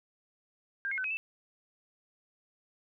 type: tone with pitch steps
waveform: sine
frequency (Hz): 1596 / 2154 / 1516 / 2539 / 2646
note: G6 / C7 / F#6 / D#7 / E7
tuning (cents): +31 / +50 / +42 / +34 / +6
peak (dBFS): -31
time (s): 0.85-1.17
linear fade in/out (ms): 0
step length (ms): 64
effects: none